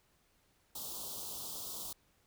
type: band-stop noise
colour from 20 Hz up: white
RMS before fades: -43 dBFS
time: 0.75-1.93 s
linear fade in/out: 5 ms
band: 1200 to 3200 Hz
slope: 48 dB/octave
effects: pink hiss -72 dBFS RMS until 2.26 s